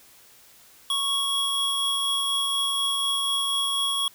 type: tone pair together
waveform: square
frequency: 1108.7 / 3322 Hz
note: C#6 / G#7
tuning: 0 / 0 cents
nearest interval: octave + perfect fifth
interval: 1900 cents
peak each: -32 / -24 dBFS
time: 0.9-4.08 s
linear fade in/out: 2 ms
effects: white hiss -53 dBFS RMS until 4.14 s